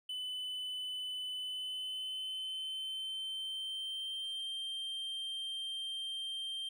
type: tone with pitch glide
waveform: triangle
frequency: 3009 to 3160 Hz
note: F#7 to G7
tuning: +28 to +13 cents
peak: -36 dBFS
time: 0.09-6.69 s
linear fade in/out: 5 ms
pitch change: +85 cents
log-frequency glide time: 1.36-4.49 s
effects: none